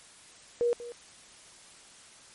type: tone with echo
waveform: sine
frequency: 477.2 Hz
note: A#4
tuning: 41 cents sharp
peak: -23 dBFS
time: 0.61-0.73 s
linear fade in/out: 0 ms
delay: 190 ms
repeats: 1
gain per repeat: -15 dB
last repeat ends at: 0.92 s
effects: white hiss -53 dBFS RMS until 2.34 s + MP3 48 kbps